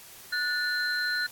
sine tone cluster, 1464 / 1761 / 4127 Hz, F#6 / A6 / C8, -19 / +1 / -25 cents, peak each -28 / -33 / -32 dBFS, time 0.32-1.27 s, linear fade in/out 10 ms, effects white hiss -48 dBFS RMS until 1.31 s + AAC 64 kbps

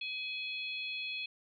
harmonic tone, 843 Hz, G#5, 26 cents sharp, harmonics 3 / 4 / 5, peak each -38 / -42 / -45 dBFS, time 0.01-1.26 s, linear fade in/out 5 ms, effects none

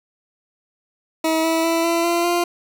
20% pulse tone with pitch steps, 320.7 / 325.9 / 331.2 / 336.6 / 342.1 / 347.7 Hz, E4 / E4 / E4 / E4 / F4 / F4, -48 / -20 / +8 / +36 / -36 / -8 cents, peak -12 dBFS, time 1.24-2.44 s, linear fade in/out 5 ms, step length 200 ms, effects 8-bit

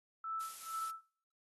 sine tone with tremolo, 1318.5 Hz, E6, in tune, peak -36 dBFS, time 0.24-1.01 s, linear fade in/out 2 ms, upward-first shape sine, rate 2.2 Hz, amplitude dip 100%
blue noise, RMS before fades -48 dBFS, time 0.4-0.91 s, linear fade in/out 10 ms
effects noise-tail reverb RT60 0.6 s tail -25 dB re dry + AAC 32 kbps

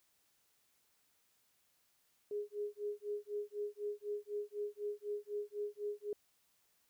sine tone with tremolo, 414.2 Hz, G#4, 5 cents flat, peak -35 dBFS, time 2.31-6.13 s, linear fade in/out 2 ms, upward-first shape sine, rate 4 Hz, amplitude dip 100%, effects white hiss -75 dBFS RMS until 6.89 s

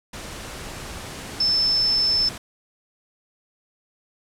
sine tone in noise, 5274 Hz, E8, in tune, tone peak -17 dBFS, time 1.4-2.29 s, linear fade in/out 5 ms, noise pink, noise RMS -35 dBFS, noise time 0.13-2.38 s, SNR +15 dB, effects low-pass 10000 Hz 12 dB/octave

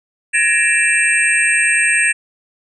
sine tone cluster, 1703 / 1853 / 2371 / 2664 / 8450 Hz, G#6 / A#6 / D7 / E7 / C9, +43 / -11 / +16 / +18 / +16 cents, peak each -18 dBFS, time 0.33-2.13 s, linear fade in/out 20 ms, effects none

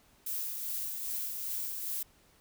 violet noise with tremolo, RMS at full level -35 dBFS, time 0.26-2.03 s, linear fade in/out 5 ms, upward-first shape sine, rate 2.5 Hz, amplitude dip 35%, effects pink hiss -64 dBFS RMS until 2.4 s

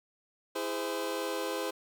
sawtooth chord, E augmented, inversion none, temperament just, 329.6 / 412 / 515 Hz, E4 / G#4 / B#4, 0 / -14 / -28 cents, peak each -34 / -33 / -31 dBFS, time 0.55-1.71 s, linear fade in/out 10 ms, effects none

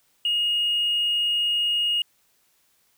triangle tone with hard clipping, 2865 Hz, F7, 44 cents sharp, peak -20 dBFS, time 0.25-2.02 s, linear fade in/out 2 ms, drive 2 dB, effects white hiss -65 dBFS RMS until 2.97 s

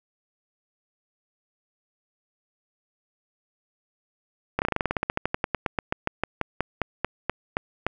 slowing click train, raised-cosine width 0.5 ms, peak -8 dBFS, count 29, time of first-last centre 4.59-7.866 s, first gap 29 ms, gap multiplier 1.09, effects none

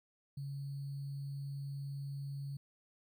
sine tone with sample-and-hold, 139.6 Hz, C#3, 13 cents sharp, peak -39 dBFS, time 0.37-2.57 s, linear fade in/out 5 ms, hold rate 4410 Hz, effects none

